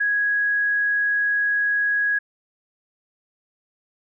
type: tone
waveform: sine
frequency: 1661.2 Hz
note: G#6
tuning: in tune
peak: -18 dBFS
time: 0-2.19 s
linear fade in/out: 10 ms
effects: none